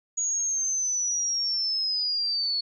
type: linear sweep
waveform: sine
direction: down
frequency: 6750 to 4374 Hz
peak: -24 dBFS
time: 0.17-2.61 s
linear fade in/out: 10 ms
effects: none